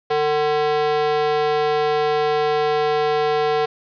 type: tone with high-pass filter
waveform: square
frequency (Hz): 150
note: D3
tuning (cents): +37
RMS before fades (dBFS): -19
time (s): 0.1-3.66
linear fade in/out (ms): 10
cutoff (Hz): 550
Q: 7.3
effects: resampled to 11025 Hz + 7-bit